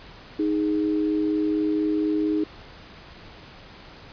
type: tone pair together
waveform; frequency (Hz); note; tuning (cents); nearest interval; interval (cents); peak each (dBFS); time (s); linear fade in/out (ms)
sine; 311.1 / 415.3; D#4 / G#4; 0 / 0; perfect fourth; 500; -21 / -28; 0.39-2.44; 5
effects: pink hiss -45 dBFS RMS until 4.12 s + resampled to 11025 Hz